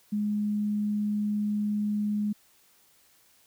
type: tone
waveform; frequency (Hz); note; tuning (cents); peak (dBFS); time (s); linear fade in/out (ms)
sine; 208.6; G#3; +8; -25; 0.12-2.33; 10
effects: white hiss -62 dBFS RMS until 3.46 s